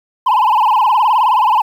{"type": "tone with vibrato", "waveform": "sine", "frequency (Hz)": 932.3, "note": "A#5", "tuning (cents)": 0, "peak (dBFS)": -6, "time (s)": [0.26, 1.62], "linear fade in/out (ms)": 10, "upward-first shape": "sine", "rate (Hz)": 19, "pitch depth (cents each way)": 190, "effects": ["tanh soft clip ceiling -8 dBFS", "7-bit"]}